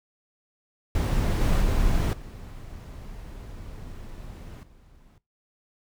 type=noise with level steps; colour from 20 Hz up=brown; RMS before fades=-23 / -21 / -23 / -40 / -53 dBFS; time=0.95-5.18 s; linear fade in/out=2 ms; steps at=1.41 / 1.61 / 2.13 / 4.63 s; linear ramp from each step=2 ms; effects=noise-tail reverb RT60 0.2 s tail -18 dB re dry